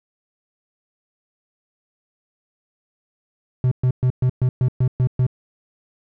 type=tone bursts; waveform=triangle; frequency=126.7 Hz; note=B2; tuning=45 cents sharp; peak=-12 dBFS; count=9; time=3.64-5.266 s; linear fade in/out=2 ms; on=74 ms; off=120 ms; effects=none